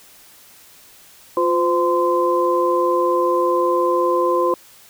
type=tone cluster; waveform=sine; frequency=352.1 / 513 / 1032 Hz; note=F4 / C5 / C6; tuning=+14 / -34 / -24 cents; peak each=-19 dBFS; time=1.37-4.54 s; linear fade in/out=2 ms; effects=white hiss -47 dBFS RMS until 4.89 s